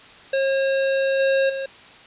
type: tone with level steps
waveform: square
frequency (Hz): 540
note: C#5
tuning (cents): -45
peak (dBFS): -19 / -17 / -26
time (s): 0.33-1.66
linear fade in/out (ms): 5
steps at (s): 1.19 / 1.49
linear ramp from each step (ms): 10
effects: white hiss -45 dBFS RMS until 2.06 s + resampled to 8000 Hz